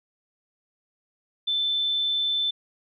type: tone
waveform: sine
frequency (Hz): 3530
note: A7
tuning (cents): +5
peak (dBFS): -22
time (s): 1.47-2.51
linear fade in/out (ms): 10
effects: none